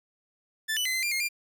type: tone with pitch steps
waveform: sawtooth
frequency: 1759 / 2979 / 2043 / 2064 / 2386 / 2136 / 2391 Hz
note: A6 / F#7 / C7 / C7 / D7 / C7 / D7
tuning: -1 / +11 / -42 / -24 / +27 / +35 / +30 cents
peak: -23 dBFS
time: 0.68-1.289 s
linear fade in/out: 20 ms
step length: 87 ms
effects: 10-bit